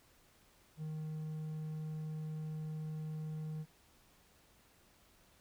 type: tone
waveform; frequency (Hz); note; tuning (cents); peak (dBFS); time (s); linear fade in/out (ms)
triangle; 155.56; D#3; 0; -37; 0.77-3.66; 50
effects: pink hiss -67 dBFS RMS until 5.4 s